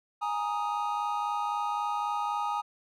triangle chord, Ab suspended second, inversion none, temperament just, 830.6 / 934.4 / 1245.9 Hz, Ab5 / Bb5 / Eb6, 0 / +4 / +2 cents, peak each -30 / -32 / -31 dBFS, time 0.21-2.62 s, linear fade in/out 20 ms, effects none

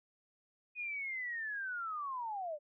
sine linear sweep, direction down, 2492 to 569 Hz, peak -37 dBFS, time 0.75-2.59 s, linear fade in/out 50 ms, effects none

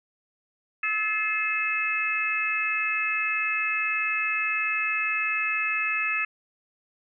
harmonic tone with a mistuned harmonic, 432.3 Hz, A4, 31 cents flat, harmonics 3 / 4 / 5 / 6, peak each -32 / -31 / -31 / -26 dBFS, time 0.83-6.25 s, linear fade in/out 5 ms, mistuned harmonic 5, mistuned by -40 cents, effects none

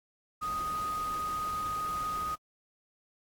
sine tone in noise, 1244.5 Hz, D#6, in tune, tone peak -31 dBFS, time 0.41-2.36 s, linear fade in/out 20 ms, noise pink, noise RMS -45 dBFS, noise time 0.41-2.36 s, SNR +11 dB, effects AAC 64 kbps

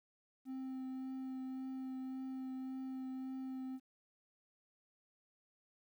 triangle tone with vibrato, 261.6 Hz, C4, in tune, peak -39 dBFS, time 0.45-3.8 s, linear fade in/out 50 ms, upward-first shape triangle, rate 1.8 Hz, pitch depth 10 cents each way, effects 12-bit

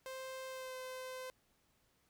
sawtooth tone with pitch glide, 523.3 to 514.6 Hz, C5 to C5, 0 to -29 cents, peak -40 dBFS, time 0.06-1.3 s, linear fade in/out 0 ms, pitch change -29 cents, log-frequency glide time 0.47-0.75 s, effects pink hiss -75 dBFS RMS until 2.09 s

